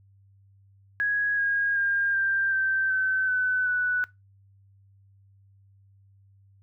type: tone with pitch steps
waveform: sine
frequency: 1661.2 / 1634.5 / 1608.3 / 1582.5 / 1557.1 / 1532.2 / 1507.6 / 1483.4 Hz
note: G#6 / G#6 / G6 / G6 / G6 / G6 / F#6 / F#6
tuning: 0 / -28 / +44 / +16 / -12 / -40 / +32 / +4 cents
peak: -22 dBFS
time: 1-4.04 s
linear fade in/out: 0 ms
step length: 380 ms
effects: noise-tail reverb RT60 0.2 s tail -21 dB re dry + added 98 Hz sine -55 dBFS peak until 6.62 s